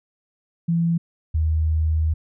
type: tone pair in turn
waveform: sine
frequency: 168.1 / 78.94 Hz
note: E3 / D#2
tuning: +34 / +26 cents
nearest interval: octave + minor second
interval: 1308 cents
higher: first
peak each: -17 dBFS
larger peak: neither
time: 0.68-0.98 / 1.34-2.14 s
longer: second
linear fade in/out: 10 ms
effects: none